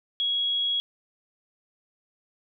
sine tone, 3322 Hz, G#7, in tune, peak -23 dBFS, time 0.2-0.8 s, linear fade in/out 0 ms, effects none

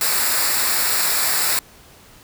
white noise with comb filter, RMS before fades -19 dBFS, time 0.01-1.59 s, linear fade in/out 2 ms, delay 0.32 ms, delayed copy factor -0.65, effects pink hiss -47 dBFS RMS until 2.23 s

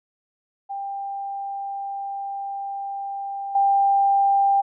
sine tone with level steps, 793 Hz, G5, 20 cents sharp, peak -27 / -15 dBFS, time 0.69-4.62 s, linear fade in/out 20 ms, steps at 3.55 s, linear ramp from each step 5 ms, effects none

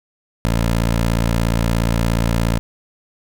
15% pulse tone, 57 Hz, A#1, 38 cents flat, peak -9 dBFS, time 0.45-2.59 s, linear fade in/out 0 ms, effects none

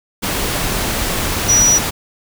sine tone in noise, 5840 Hz, F#8, 24 cents flat, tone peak -9 dBFS, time 1.48-1.79 s, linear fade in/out 20 ms, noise pink, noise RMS -19 dBFS, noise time 0.22-1.91 s, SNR +7 dB, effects none

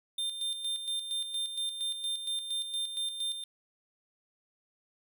square tone with tremolo, 3600 Hz, A7, 39 cents sharp, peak -31 dBFS, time 0.18-3.44 s, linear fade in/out 5 ms, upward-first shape square, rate 4.3 Hz, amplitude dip 55%, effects none

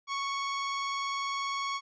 sawtooth tone with vibrato, 1108.7 Hz, C#6, in tune, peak -27 dBFS, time 0.07-1.81 s, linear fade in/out 50 ms, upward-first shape square, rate 20 Hz, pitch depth 13 cents each way, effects resampled to 16000 Hz

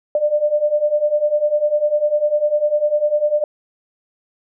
sine beating tone pair, 590 / 600 Hz, D5 / D5, +8 / +37 cents, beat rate 10 Hz, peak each -19 / -16 dBFS, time 0.15-3.44 s, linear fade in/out 2 ms, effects none

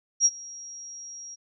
sine tone with ADSR envelope, 5650 Hz, F8, 19 cents sharp, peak -14 dBFS, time 0.2-1.36 s, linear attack 54 ms, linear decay 42 ms, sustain -24 dB, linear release 23 ms, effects none

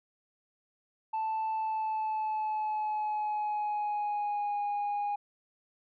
sine tone with pitch glide, 880 to 821.1 Hz, A5 to G#5, 0 to -20 cents, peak -27 dBFS, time 1.13-5.16 s, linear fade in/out 10 ms, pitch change -120 cents, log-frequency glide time 1.52-4.61 s, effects tanh soft clip ceiling -28 dBFS

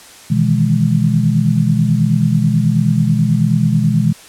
sine chord, E major seventh, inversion second, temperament equal, 123.47 / 155.56 / 164.81 / 207.7 Hz, B2 / D#3 / E3 / G#3, 0 / 0 / 0 / 0 cents, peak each -16 dBFS, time 0.3-4.13 s, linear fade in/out 10 ms, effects white hiss -39 dBFS RMS until 4.28 s + low-pass 10000 Hz 12 dB/octave

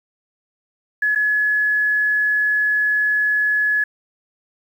sine tone with dropouts, 1699 Hz, G#6, 39 cents sharp, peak -15 dBFS, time 1.02-3.84 s, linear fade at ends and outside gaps 5 ms, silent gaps 1.15-1.157 s, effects 8-bit

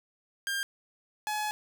sawtooth tone pair in turn, 1600 / 847.6 Hz, G6 / G#5, +35 / +35 cents, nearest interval major seventh, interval 1100 cents, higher first, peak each -26 dBFS, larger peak neither, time 0.47-0.63 / 1.27-1.51 s, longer second, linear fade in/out 0 ms, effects none

